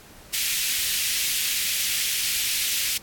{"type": "high-pass noise", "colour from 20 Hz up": "pink", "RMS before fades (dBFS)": -25, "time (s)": [0.33, 2.98], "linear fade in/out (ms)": 10, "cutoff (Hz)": 2300, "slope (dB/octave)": 24, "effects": ["pink hiss -48 dBFS RMS until 3.02 s", "AAC 64 kbps"]}